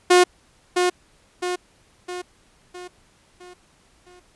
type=tone with echo; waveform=sawtooth; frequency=359.3 Hz; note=F4; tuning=49 cents sharp; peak=-7 dBFS; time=0.1-0.24 s; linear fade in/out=10 ms; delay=660 ms; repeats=6; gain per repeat=-6 dB; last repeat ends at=4.2 s; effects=pink hiss -58 dBFS RMS until 4.35 s + resampled to 24000 Hz